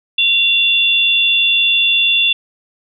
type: tone pair together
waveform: sine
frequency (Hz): 2757 / 3471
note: F7 / A7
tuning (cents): -23 / -24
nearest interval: major third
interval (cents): 399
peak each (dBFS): -13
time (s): 0.18-2.33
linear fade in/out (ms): 5
effects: none